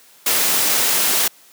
white noise, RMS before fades -17 dBFS, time 0.26-1.28 s, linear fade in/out 5 ms, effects white hiss -49 dBFS RMS until 1.52 s + high-pass 200 Hz 12 dB/octave

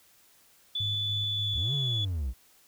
sine tone with pitch glide, 3471 to 3429 Hz, A7 to A7, -24 to -45 cents, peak -28 dBFS, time 0.75-2.05 s, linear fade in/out 5 ms, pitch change -21 cents, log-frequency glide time 1.21-1.8 s
sine tone with tremolo, 103.83 Hz, G#2, in tune, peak -31 dBFS, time 0.8-1.58 s, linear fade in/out 5 ms, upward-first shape square, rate 3.4 Hz, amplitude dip 30%
triangle linear two-way sweep, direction up then down, 55.1 to 145.2 to 55.1 Hz, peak -26 dBFS, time 1.53-2.34 s, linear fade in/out 50 ms, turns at 1.74 s
effects tanh soft clip ceiling -18 dBFS + white hiss -61 dBFS RMS until 2.67 s

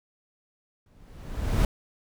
brown noise with exponential growth, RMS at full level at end -19 dBFS, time 0.86-1.65 s, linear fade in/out 2 ms, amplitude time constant 170 ms, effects none

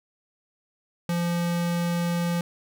square tone, 172.3 Hz, F3, 23 cents flat, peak -24 dBFS, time 1.09-2.41 s, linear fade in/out 2 ms, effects none

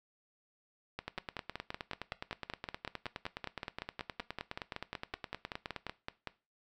two click trains, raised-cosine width 0.3 ms, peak -22 / -22 dBFS, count 47 / 29, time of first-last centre 1.08-5.867 / 0.99-6.273 s, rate 9.61 / 5.3 Hz, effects noise-tail reverb RT60 0.3 s tail -18 dB re dry

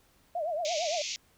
sine tone with vibrato, 651 Hz, E5, 22 cents flat, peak -29 dBFS, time 0.35-1.02 s, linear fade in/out 5 ms, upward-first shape triangle, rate 8.8 Hz, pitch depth 200 cents each way
white band-pass noise, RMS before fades -36 dBFS, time 0.65-1.16 s, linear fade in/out 0 ms, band 2100 to 6800 Hz, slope 96 dB/octave
effects pink hiss -65 dBFS RMS until 1.37 s

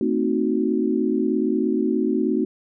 sine chord, A diminished seventh, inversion none, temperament equal with one note detuned, 224.8 / 261.6 / 311.1 / 370 Hz, A3 / C4 / Eb4 / Gb4, +37 / 0 / 0 / 0 cents, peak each -24 dBFS, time 0.01-2.45 s, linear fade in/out 2 ms, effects none

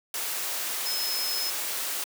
sine tone in noise, 5160 Hz, E8, 38 cents flat, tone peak -29 dBFS, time 0.86-1.5 s, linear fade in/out 2 ms, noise white, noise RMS -31 dBFS, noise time 0.14-2.04 s, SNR -1 dB, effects high-pass 400 Hz 12 dB/octave

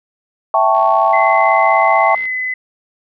sine chord, A dominant seventh, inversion second, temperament equal, 659.3 / 784 / 880 / 1108.7 Hz, E5 / G5 / A5 / C#6, 0 / 0 / 0 / 0 cents, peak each -15 dBFS, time 0.54-2.15 s, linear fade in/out 2 ms
click train, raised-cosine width 0.3 ms, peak -22 dBFS, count 97, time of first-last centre 0.75-2.255 s, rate 63.8 Hz
sine tone with pitch glide, 2047 to 2018 Hz, C7 to B6, -38 to +37 cents, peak -17 dBFS, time 1.13-2.54 s, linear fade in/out 5 ms, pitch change -25 cents, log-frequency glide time 2.21-2.32 s
effects none

